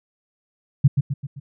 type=tone with echo; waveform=sine; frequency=138.59 Hz; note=C#3; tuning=in tune; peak=-8 dBFS; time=0.84-0.88 s; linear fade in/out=10 ms; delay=130 ms; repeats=4; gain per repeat=-6 dB; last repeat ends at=1.4 s; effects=none